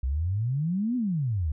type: exponential two-way sweep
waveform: sine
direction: up then down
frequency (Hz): 61.2 to 257.2 to 70.2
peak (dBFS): -24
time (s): 0.03-1.52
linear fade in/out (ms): 5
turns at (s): 0.96
effects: none